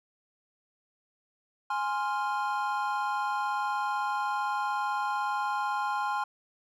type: chord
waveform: triangle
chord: F minor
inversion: first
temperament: equal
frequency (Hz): 830.6 / 1046.5 / 1396.9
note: Ab5 / C6 / F6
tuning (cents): 0 / 0 / 0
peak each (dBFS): -29 / -30 / -33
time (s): 1.7-6.24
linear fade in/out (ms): 5
effects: none